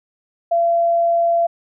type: tone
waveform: sine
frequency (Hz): 680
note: F5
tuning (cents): -46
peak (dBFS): -13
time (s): 0.51-1.47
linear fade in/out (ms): 10
effects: none